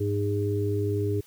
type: harmonic tone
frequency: 102.1 Hz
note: G#2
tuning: 29 cents flat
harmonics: 1 / 3 / 4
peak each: -26 / -32 / -28 dBFS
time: 0-1.21 s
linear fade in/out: 10 ms
effects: white hiss -56 dBFS RMS until 1.26 s